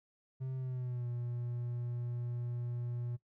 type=tone with pitch glide; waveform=triangle; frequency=130.81 to 120.65 Hz; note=C3 to B2; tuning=0 to -40 cents; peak=-34 dBFS; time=0.4-3.17 s; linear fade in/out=20 ms; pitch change=-140 cents; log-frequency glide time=0.56-1.07 s; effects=noise-tail reverb RT60 0.1 s tail -17 dB re dry